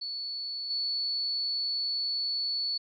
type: tone with level steps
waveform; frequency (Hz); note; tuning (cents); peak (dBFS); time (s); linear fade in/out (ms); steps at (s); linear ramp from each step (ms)
sine; 4435; C#8; 0; -33 / -28; 0.01-2.78; 10; 0.7; 5
effects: none